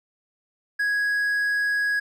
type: tone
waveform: triangle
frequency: 1661.2 Hz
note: G#6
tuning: in tune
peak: -19 dBFS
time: 0.79-2 s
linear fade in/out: 10 ms
effects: none

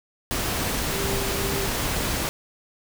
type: tone in noise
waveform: sine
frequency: 394.4 Hz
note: G4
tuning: 11 cents sharp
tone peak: -30 dBFS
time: 0.92-1.66 s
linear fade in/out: 0 ms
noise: pink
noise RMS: -26 dBFS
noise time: 0.31-2.29 s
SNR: -7 dB
effects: none

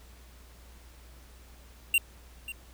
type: tone with echo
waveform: square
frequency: 2766 Hz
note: F7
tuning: 17 cents flat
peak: -21 dBFS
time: 1.94-1.98 s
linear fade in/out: 2 ms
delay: 540 ms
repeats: 1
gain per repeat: -15 dB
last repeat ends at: 2.52 s
effects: added 60 Hz sine -51 dBFS peak until 2.73 s + pink hiss -57 dBFS RMS until 2.73 s

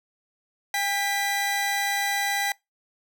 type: tone pair together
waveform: sawtooth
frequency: 801.8 / 1975.5 Hz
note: G5 / B6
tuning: +39 / 0 cents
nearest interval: octave + major third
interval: 1561 cents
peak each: -23 dBFS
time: 0.74-2.52 s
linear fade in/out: 2 ms
effects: noise-tail reverb RT60 0.2 s tail -24 dB re dry

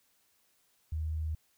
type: tone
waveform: sine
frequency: 78.4 Hz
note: D#2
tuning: 14 cents sharp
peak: -31 dBFS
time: 0.92-1.35 s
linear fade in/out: 5 ms
effects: white hiss -71 dBFS RMS until 1.57 s

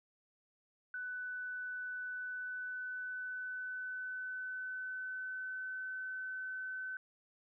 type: tone with pitch glide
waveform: sine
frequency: 1495 to 1519.4 Hz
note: F#6 to F#6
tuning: +17 to +46 cents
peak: -39 dBFS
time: 0.94-6.97 s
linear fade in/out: 2 ms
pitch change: +29 cents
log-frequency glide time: 2.06-5.85 s
effects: none

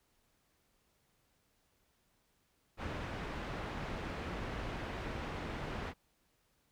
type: low-pass noise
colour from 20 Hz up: pink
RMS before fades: -41 dBFS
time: 2.77-5.94 s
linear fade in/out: 50 ms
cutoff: 2400 Hz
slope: 12 dB/octave
effects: pink hiss -75 dBFS RMS until 6.71 s

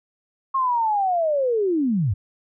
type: linear sweep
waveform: sine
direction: down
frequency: 1085 to 84.7 Hz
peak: -18 dBFS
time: 0.54-2.14 s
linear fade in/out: 10 ms
effects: none

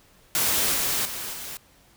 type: noise with level steps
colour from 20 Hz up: white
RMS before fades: -23 / -25 / -33 / -36 dBFS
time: 0.35-1.57 s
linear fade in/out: 0 ms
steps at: 0.74 / 1.05 / 1.33 s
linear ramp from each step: 5 ms
effects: pink hiss -57 dBFS RMS until 1.96 s

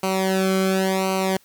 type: tone with flanger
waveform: sawtooth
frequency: 190 Hz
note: F#3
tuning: 46 cents sharp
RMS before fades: -21 dBFS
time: 0.03-1.37 s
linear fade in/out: 5 ms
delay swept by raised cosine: 0.57 to 1.11 ms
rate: 0.92 Hz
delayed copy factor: -1
effects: white hiss -57 dBFS RMS until 1.44 s

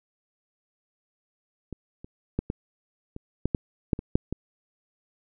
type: clicks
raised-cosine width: 3 ms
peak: -22 / -28 / -12 / -15 / -24 / -11 / -10 / -8 / -19 / -6 / -16 dBFS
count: 11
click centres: 1.727 / 2.045 / 2.39 / 2.501 / 3.164 / 3.456 / 3.548 / 3.932 / 3.991 / 4.155 / 4.326 s
effects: none

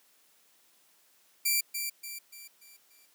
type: tone with echo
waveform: 5% pulse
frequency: 2349 Hz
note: D7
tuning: in tune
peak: -15 dBFS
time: 1.45-1.61 s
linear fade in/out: 10 ms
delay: 290 ms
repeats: 5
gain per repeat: -7 dB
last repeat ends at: 3.06 s
effects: white hiss -65 dBFS RMS until 3.14 s + high-pass 200 Hz 12 dB/octave

